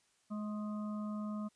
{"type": "harmonic tone with a mistuned harmonic", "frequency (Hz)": 211.1, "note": "G#3", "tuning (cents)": 29, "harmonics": [1, 3, 5, 6], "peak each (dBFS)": [-37, -50, -53, -51], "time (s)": [0.3, 1.49], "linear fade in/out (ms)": 20, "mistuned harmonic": 6, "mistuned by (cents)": -31, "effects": ["white hiss -73 dBFS RMS until 1.55 s", "resampled to 22050 Hz"]}